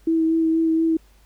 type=tone with vibrato; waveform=sine; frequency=324.3 Hz; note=E4; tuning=28 cents flat; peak=-16 dBFS; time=0.07-0.97 s; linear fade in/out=5 ms; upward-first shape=sine; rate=4.2 Hz; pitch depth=15 cents each way; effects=added 50 Hz sine -51 dBFS peak until 1.25 s + pink hiss -59 dBFS RMS until 1.25 s